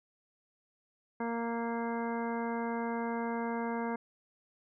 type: harmonic tone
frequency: 232.4 Hz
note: A#3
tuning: 5 cents flat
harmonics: 1 / 2 / 3 / 4 / 5 / 6 / 7 / 9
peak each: -35 / -38 / -42 / -39 / -47 / -49 / -46 / -49 dBFS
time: 1.2-3.96 s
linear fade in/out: 5 ms
effects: none